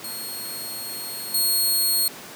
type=tone with level steps; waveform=10% pulse; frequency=4300 Hz; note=C8; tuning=47 cents sharp; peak=-24 / -12 dBFS; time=0.04-2.08 s; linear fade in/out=2 ms; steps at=1.34 s; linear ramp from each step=5 ms; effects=pink hiss -39 dBFS RMS until 2.35 s + high-pass 200 Hz 12 dB/octave